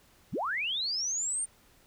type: linear sweep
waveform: sine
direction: up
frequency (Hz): 57.7 to 9040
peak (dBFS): -29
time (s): 0.32-1.46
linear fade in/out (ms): 20
effects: pink hiss -62 dBFS RMS until 1.86 s